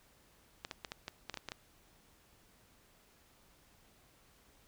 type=clicks; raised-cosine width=0.2 ms; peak=-23 dBFS; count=10; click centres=0.649 / 0.712 / 0.848 / 0.919 / 1.081 / 1.297 / 1.342 / 1.373 / 1.487 / 1.519 s; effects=pink hiss -66 dBFS RMS until 4.67 s